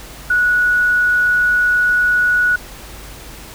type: tone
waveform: sine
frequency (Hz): 1466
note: F#6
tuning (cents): -16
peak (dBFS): -11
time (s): 0.3-2.56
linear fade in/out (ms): 5
effects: added 50 Hz sine -37 dBFS peak until 3.54 s + pink hiss -36 dBFS RMS until 3.54 s